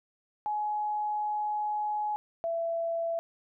sine tone pair in turn, 842 / 668.3 Hz, G#5 / E5, +24 / +24 cents, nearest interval major third, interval 400 cents, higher first, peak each -28 dBFS, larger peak neither, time 0.46-2.16 / 2.44-3.19 s, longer first, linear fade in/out 0 ms, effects none

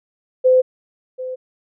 sine tone with echo, 512 Hz, C5, 38 cents flat, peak -9 dBFS, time 0.44-0.62 s, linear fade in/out 20 ms, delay 740 ms, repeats 1, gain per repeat -15 dB, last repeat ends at 1.36 s, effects none

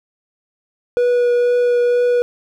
triangle tone with vibrato, 486.1 Hz, B4, 28 cents flat, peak -10 dBFS, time 0.97-2.22 s, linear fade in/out 0 ms, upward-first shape triangle, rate 2.1 Hz, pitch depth 11 cents each way, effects none

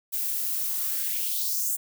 violet noise with high-pass filter sweep, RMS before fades -28 dBFS, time 0.12-1.77 s, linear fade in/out 20 ms, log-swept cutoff 240 to 8400 Hz, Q 2.8, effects none

